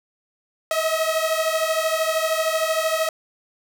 sawtooth beating tone pair, 633 / 646 Hz, D#5 / E5, +30 / -35 cents, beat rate 13 Hz, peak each -19 dBFS, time 0.71-3.09 s, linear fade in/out 2 ms, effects none

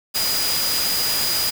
sine tone in noise, 4917 Hz, D#8, 21 cents flat, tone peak -22 dBFS, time 0.14-1.51 s, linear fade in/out 20 ms, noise white, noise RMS -23 dBFS, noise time 0.14-1.51 s, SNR -2 dB, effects none

